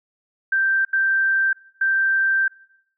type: tone bursts at uneven times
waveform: sine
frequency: 1568 Hz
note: G6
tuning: in tune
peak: -16 dBFS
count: 3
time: 0.52-0.85 / 0.93-1.53 / 1.81-2.48 s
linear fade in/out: 5 ms
effects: noise-tail reverb RT60 0.7 s tail -21 dB re dry